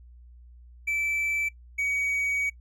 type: tone pair in turn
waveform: triangle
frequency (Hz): 2321 / 2259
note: D7 / C#7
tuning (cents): -21 / +32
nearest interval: unison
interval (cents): 47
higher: first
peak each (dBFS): -23 / -23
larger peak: neither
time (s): 0.87-1.49 / 1.78-2.5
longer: second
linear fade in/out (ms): 10
effects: noise-tail reverb RT60 0.1 s tail -21 dB re dry + added 60 Hz sine -47 dBFS peak until 2.6 s